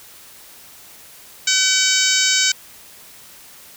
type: harmonic tone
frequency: 760 Hz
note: F#5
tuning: 46 cents sharp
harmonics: 2 / 3 / 4 / 5 / 6 / 7 / 8 / 9 / 10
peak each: -23 / -23 / -23 / -23 / -23 / -23 / -23 / -23 / -23 dBFS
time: 1.47-2.52 s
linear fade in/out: 5 ms
effects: white hiss -43 dBFS RMS until 3.76 s